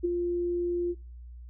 sine tone with ADSR envelope, 349.2 Hz, F4, in tune, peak -21 dBFS, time 0.03-0.95 s, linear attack 20 ms, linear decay 12 ms, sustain -5 dB, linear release 45 ms, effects noise-tail reverb RT60 0.4 s tail -25 dB re dry + added 60 Hz sine -42 dBFS peak until 1.49 s

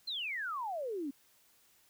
sine exponential sweep, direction down, 4260 to 261.6 Hz, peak -35 dBFS, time 0.07-1.11 s, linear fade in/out 10 ms, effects white hiss -67 dBFS RMS until 1.89 s

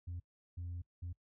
sine tone bursts at uneven times, 87.31 Hz, F2, in tune, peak -38 dBFS, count 3, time 0.07-0.2 / 0.57-0.82 / 1.02-1.13 s, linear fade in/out 10 ms, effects noise-tail reverb RT60 0.1 s tail -23 dB re dry + tanh soft clip ceiling -38 dBFS

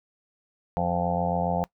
harmonic tone with a mistuned harmonic, 87.31 Hz, F2, in tune, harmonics 1 / 2 / 3 / 5 / 6 / 7 / 8 / 9 / 10, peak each -35 / -28 / -40 / -40 / -31 / -37 / -29 / -31 / -34 dBFS, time 0.77-1.64 s, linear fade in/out 0 ms, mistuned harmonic 1, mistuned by -21 cents, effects noise-tail reverb RT60 0.1 s tail -21 dB re dry

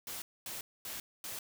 white noise bursts, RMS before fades -42 dBFS, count 4, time 0.07-1.39 s, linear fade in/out 2 ms, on 150 ms, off 240 ms, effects none

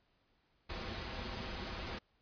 pink noise with comb filter, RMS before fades -42 dBFS, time 0.69-1.99 s, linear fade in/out 10 ms, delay 6.9 ms, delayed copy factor -0.55, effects pink hiss -75 dBFS RMS until 2.21 s + resampled to 11025 Hz

